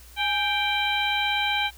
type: harmonic tone with a mistuned harmonic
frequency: 784 Hz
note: G5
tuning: in tune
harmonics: 1 / 2 / 3 / 4 / 5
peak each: -27 / -30 / -27 / -28 / -32 dBFS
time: 0.16-1.71 s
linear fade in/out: 50 ms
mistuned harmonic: 1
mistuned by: +97 cents
effects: added 60 Hz sine -47 dBFS peak until 1.77 s + white hiss -51 dBFS RMS until 1.77 s